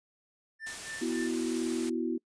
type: tone with tremolo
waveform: triangle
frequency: 1780 Hz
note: A6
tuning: 20 cents sharp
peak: -36 dBFS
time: 0.59-1.31 s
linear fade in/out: 50 ms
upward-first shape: sine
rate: 3.6 Hz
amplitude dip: 100%
type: noise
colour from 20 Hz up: white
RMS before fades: -41 dBFS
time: 0.66-1.9 s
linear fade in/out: 10 ms
type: chord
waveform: sine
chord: B suspended fourth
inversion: none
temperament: just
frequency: 246.9 / 329.3 / 370.4 Hz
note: B3 / E4 / F#4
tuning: 0 / -2 / +2 cents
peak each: -33 / -32 / -35 dBFS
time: 1.01-2.18 s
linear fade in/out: 10 ms
effects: noise-tail reverb RT60 0.1 s tail -24 dB re dry + resampled to 22050 Hz